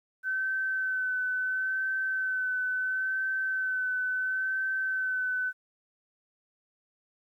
sine tone with vibrato, 1525 Hz, G6, 48 cents flat, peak -27 dBFS, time 0.23-5.53 s, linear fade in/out 50 ms, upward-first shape sine, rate 0.73 Hz, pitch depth 20 cents each way, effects 11-bit

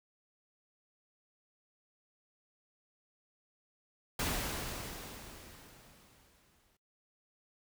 pink noise with exponential decay, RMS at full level -33 dBFS, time 4.19-6.77 s, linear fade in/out 5 ms, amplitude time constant 560 ms, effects noise-tail reverb RT60 0.2 s tail -23 dB re dry

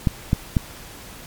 clicks, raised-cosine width 5 ms, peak -4 dBFS, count 3, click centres 0.072 / 0.331 / 0.568 s, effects pink hiss -40 dBFS RMS until 1.26 s + MP3 96 kbps

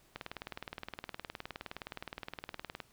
click train, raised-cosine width 0.3 ms, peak -24 dBFS, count 52, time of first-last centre 0.16-2.802 s, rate 19.3 Hz, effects pink hiss -66 dBFS RMS until 2.92 s

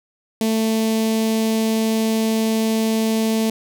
sawtooth tone with notch filter, 221.8 Hz, A3, 14 cents sharp, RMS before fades -19 dBFS, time 0.41-3.5 s, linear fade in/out 2 ms, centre 1400 Hz, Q 0.74, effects none

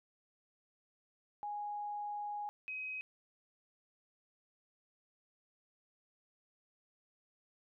sine tone pair in turn, 828 / 2529 Hz, G#5 / D#7, -5 / +28 cents, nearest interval octave + perfect fifth, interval 1933 cents, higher second, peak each -38 / -39 dBFS, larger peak first, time 1.43-2.49 / 2.68-3.01 s, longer first, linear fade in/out 0 ms, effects none

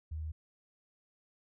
sine tone, 78.1 Hz, D#2, 7 cents sharp, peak -36 dBFS, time 0.11-0.32 s, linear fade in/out 10 ms, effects none

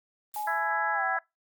blue noise with exponential decay, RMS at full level -38 dBFS, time 0.34-0.8 s, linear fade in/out 2 ms, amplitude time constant 99 ms
sine tone with pitch glide, 844 to 765.1 Hz, G#5 to G5, +28 to -42 cents, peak -30 dBFS, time 0.36-1.17 s, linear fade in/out 2 ms, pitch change -170 cents, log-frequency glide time 0.93-1.04 s
harmonic tone, 332 Hz, E4, 12 cents sharp, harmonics 2 / 3 / 4 / 5 / 6, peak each -37 / -37 / -32 / -29 / -41 dBFS, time 0.47-1.19 s, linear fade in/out 5 ms
effects noise-tail reverb RT60 0.2 s tail -23 dB re dry + Opus 32 kbps

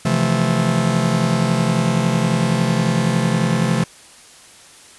45% pulse chord, F major seventh, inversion second, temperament just, 130.96 / 163.7 / 174.61 / 218.3 Hz, C3 / E3 / F3 / A3, +2 / -12 / 0 / -13 cents, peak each -21 dBFS, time 0.05-3.84 s, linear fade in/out 5 ms, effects white hiss -44 dBFS RMS until 4.98 s + resampled to 24000 Hz

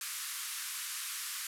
white band-pass noise, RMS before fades -40 dBFS, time 0.01-1.47 s, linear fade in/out 2 ms, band 1100 to 13000 Hz, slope 48 dB/octave, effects none

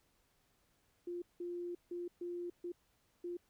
sine tone bursts at uneven times, 350 Hz, F4, 4 cents sharp, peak -39 dBFS, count 6, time 1.07-1.22 / 1.4-1.75 / 1.91-2.08 / 2.21-2.5 / 2.64-2.72 / 3.24-3.37 s, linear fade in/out 5 ms, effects pink hiss -75 dBFS RMS until 3.49 s

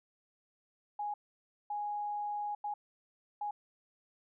sine tone bursts at uneven times, 829 Hz, G#5, 3 cents flat, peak -34 dBFS, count 4, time 0.99-1.14 / 1.7-2.55 / 2.64-2.74 / 3.41-3.51 s, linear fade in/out 5 ms, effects none

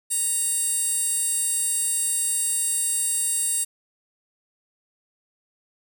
15% pulse tone with high-pass filter, 932.3 Hz, A#5, in tune, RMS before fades -24 dBFS, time 0.1-3.65 s, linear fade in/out 20 ms, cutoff 8300 Hz, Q 2.9, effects none

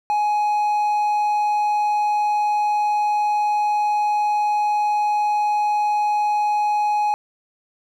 triangle tone, 837 Hz, G#5, 13 cents sharp, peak -15 dBFS, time 0.1-7.14 s, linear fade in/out 0 ms, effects none

